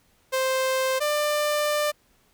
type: tone pair in turn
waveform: sawtooth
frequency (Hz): 523.3 / 595.2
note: C5 / D5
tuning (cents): 0 / +23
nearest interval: major second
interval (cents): 223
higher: second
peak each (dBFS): -18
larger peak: neither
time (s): 0.32-1 / 1-1.92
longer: second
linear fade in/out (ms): 20
effects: pink hiss -63 dBFS RMS until 2.33 s